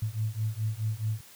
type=beating tone pair; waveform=sine; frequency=106.8 / 111.5 Hz; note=G#2 / A2; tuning=+49 / +23 cents; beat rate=4.7 Hz; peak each=-31 dBFS; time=0.02-1.21 s; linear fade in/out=5 ms; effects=white hiss -52 dBFS RMS until 1.35 s